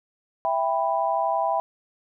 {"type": "chord", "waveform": "sine", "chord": "E minor", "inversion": "none", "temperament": "just", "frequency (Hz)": [659.3, 791.1, 988.9], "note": ["E5", "G5", "B5"], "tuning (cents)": [0, 16, 2], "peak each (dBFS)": [-25, -25, -26], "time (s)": [0.45, 1.6], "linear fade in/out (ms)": 0, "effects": []}